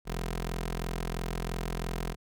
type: tone with notch filter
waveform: 15% pulse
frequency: 42.98 Hz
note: F1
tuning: 27 cents flat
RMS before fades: -34 dBFS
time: 0.05-2.16 s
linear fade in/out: 50 ms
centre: 93 Hz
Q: 0.84
effects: none